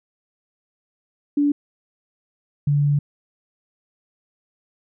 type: tone pair in turn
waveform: sine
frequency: 289 / 144.5 Hz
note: D4 / D3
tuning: -28 / -28 cents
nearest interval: octave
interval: 1200 cents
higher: first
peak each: -15 dBFS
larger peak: neither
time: 1.37-1.52 / 2.67-2.99 s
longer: second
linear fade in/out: 5 ms
effects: none